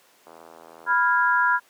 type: click train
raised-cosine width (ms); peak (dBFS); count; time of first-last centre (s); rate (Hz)
1; -29; 55; 0.27-0.926; 82.3
type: chord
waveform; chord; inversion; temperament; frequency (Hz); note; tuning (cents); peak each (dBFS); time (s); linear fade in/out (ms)
sine; F diminished; second; equal with one note detuned; 987.8 / 1396.9 / 1647.8; Cb6 / F6 / Ab6; 0 / 0 / -14; -21 / -21 / -23; 0.86-1.6; 50
effects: pink hiss -57 dBFS RMS until 1.69 s + high-pass 400 Hz 12 dB/octave